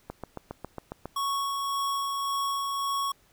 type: click train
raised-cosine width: 1 ms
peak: -21 dBFS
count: 8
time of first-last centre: 0.1-1.056 s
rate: 7.32 Hz
type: tone with tremolo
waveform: square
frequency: 1108.7 Hz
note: C#6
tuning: in tune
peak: -27 dBFS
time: 1.16-3.12 s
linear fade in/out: 5 ms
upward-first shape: sine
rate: 1.8 Hz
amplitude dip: 25%
effects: pink hiss -63 dBFS RMS until 3.32 s